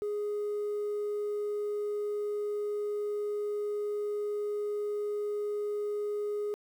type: tone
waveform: sine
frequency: 415.3 Hz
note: G#4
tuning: in tune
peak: -28 dBFS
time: 0.02-6.54 s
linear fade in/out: 0 ms
effects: tanh soft clip ceiling -29 dBFS + 10-bit